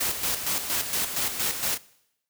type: noise with tremolo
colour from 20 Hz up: white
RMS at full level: -26 dBFS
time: 0-1.78 s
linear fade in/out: 10 ms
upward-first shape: square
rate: 4.3 Hz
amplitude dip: 55%
effects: noise-tail reverb RT60 0.8 s tail -21 dB re dry